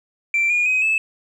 sine tone with pitch steps, 2349 / 2433 / 2521 / 2611 Hz, D7 / D#7 / D#7 / E7, 0 / -39 / +22 / -17 cents, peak -14 dBFS, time 0.34-0.98 s, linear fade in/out 2 ms, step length 160 ms, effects tanh soft clip ceiling -13 dBFS + 9-bit

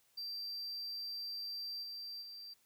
triangle tone with level steps, 4699 Hz, D8, in tune, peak -39 / -42 / -46 dBFS, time 0.17-2.54 s, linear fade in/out 10 ms, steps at 1.82 / 2.21 s, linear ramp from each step 20 ms, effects white hiss -72 dBFS RMS until 2.65 s

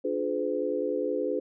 sine chord, D diminished seventh, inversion none, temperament just, 293.7 / 352.4 / 422.9 / 507.5 Hz, D4 / F4 / Ab4 / Cb5, 0 / +16 / +31 / +47 cents, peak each -33 / -34 / -31 / -30 dBFS, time 0.04-1.4 s, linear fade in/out 10 ms, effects none

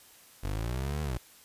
25% pulse linear two-way sweep, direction up then down, 46.25 to 77 to 55.1 Hz, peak -27 dBFS, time 0.43-1.18 s, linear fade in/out 10 ms, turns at 1.02 s, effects white hiss -56 dBFS RMS until 1.44 s + resampled to 32000 Hz

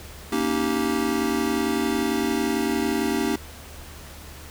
square chord, Eb dominant seventh, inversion second, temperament just, 233.3 / 280 / 311.1 / 388.9 Hz, Bb3 / Db4 / Eb4 / G4, +2 / +18 / 0 / -14 cents, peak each -28 dBFS, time 0.32-3.36 s, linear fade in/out 5 ms, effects added 74 Hz sine -43 dBFS peak until 4.5 s + pink hiss -43 dBFS RMS until 4.5 s

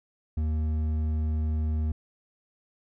triangle tone with hard clipping, 77.78 Hz, D#2, in tune, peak -26 dBFS, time 0.37-1.92 s, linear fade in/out 5 ms, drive 10 dB, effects none

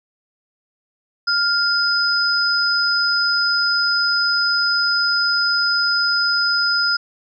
sine tone pair together, 1400 / 5024 Hz, F6 / D#8, +4 / +16 cents, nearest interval octave + minor seventh, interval 2212 cents, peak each -18 dBFS, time 1.27-6.97 s, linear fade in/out 10 ms, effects none

